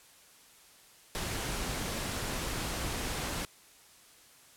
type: noise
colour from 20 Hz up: pink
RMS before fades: -35 dBFS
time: 1.15-3.45 s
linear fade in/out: 0 ms
effects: white hiss -58 dBFS RMS until 4.56 s + low-pass 12000 Hz 12 dB/octave